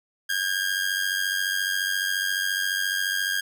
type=tone with amplitude modulation; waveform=sawtooth; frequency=1618 Hz; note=G#6; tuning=46 cents flat; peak=-17 dBFS; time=0.29-3.41 s; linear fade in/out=10 ms; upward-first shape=sine; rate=94.4 Hz; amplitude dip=70%; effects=none